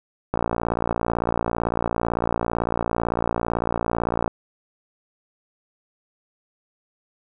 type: click train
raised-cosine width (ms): 1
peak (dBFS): -8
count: 229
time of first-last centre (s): 0.34-4.278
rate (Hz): 57.9
effects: none